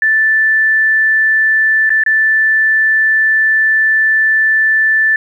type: tone with dropouts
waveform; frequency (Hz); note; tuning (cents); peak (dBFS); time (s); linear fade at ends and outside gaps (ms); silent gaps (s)
sine; 1760; A6; 0; -8; 0.02-5.16; 2; 1.894-1.903 / 2.037-2.062
effects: 8-bit